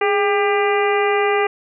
harmonic tone with a mistuned harmonic, 398.8 Hz, G4, 30 cents sharp, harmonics 1 / 2 / 3 / 4 / 5 / 6 / 7, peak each -17 / -21 / -24 / -29 / -24 / -27 / -31 dBFS, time 0.01-1.47 s, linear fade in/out 5 ms, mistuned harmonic 1, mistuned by +64 cents, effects none

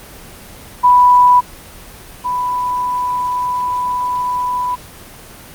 sine tone pair in turn, 987.8 / 991.7 Hz, B5 / B5, 0 / +7 cents, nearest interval unison, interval 7 cents, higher second, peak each -5 / -15 dBFS, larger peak first, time 0.83-1.41 / 2.24-4.76 s, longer second, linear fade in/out 20 ms, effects pink hiss -36 dBFS RMS until 5.54 s + Opus 24 kbps

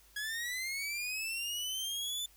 sawtooth linear sweep, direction up, 1658 to 3529 Hz, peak -32 dBFS, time 0.16-2.26 s, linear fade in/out 5 ms, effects added 50 Hz sine -64 dBFS peak until 2.36 s + white hiss -63 dBFS RMS until 2.36 s

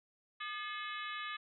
harmonic tone with a mistuned harmonic, 428.8 Hz, A4, 45 cents flat, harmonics 3 / 4 / 5 / 6 / 7 / 8 / 9, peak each -43 / -45 / -47 / -49 / -50 / -51 / -52 dBFS, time 0.4-1.37 s, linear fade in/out 10 ms, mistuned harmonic 3, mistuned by -98 cents, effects none

